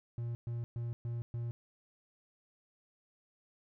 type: tone bursts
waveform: triangle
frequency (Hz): 118.1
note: A#2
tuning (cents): +23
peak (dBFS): -33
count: 5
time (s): 0.18-1.51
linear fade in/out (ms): 0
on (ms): 170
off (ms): 120
effects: none